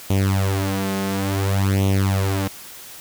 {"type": "tone with flanger", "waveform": "sawtooth", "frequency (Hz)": 97.3, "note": "G2", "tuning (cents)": -12, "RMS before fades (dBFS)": -20, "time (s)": [0.1, 2.48], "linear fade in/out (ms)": 5, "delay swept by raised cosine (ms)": [0.31, 4.71], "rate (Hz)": 0.57, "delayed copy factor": 0.9, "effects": ["white hiss -39 dBFS RMS until 3 s"]}